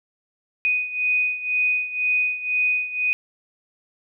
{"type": "beating tone pair", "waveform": "sine", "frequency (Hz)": [2489, 2491], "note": ["D#7", "D#7"], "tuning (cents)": [0, 1], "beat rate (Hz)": 2, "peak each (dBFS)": [-21, -25], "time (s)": [0.65, 3.13], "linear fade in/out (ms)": 0, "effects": []}